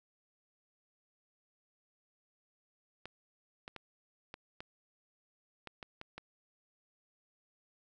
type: clicks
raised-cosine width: 0.3 ms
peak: -28 dBFS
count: 9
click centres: 3.056 / 3.679 / 3.763 / 4.341 / 4.605 / 5.673 / 5.828 / 6.014 / 6.18 s
effects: none